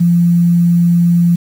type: tone with quantisation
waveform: sine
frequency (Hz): 172.3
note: F3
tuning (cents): -23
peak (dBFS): -7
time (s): 0-1.36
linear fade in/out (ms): 10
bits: 6
effects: none